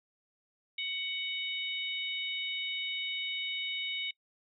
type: harmonic tone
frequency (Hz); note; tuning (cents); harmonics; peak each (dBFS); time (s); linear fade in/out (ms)
745; F#5; +12; 3 / 4 / 5; -37 / -38 / -37; 0.78-4.11; 5
effects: noise-tail reverb RT60 0.1 s tail -24 dB re dry